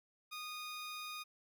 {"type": "tone", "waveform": "15% pulse", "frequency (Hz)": 1233, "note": "D#6", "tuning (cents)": -16, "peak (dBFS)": -37, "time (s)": [0.31, 1.24], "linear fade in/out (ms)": 20, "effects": []}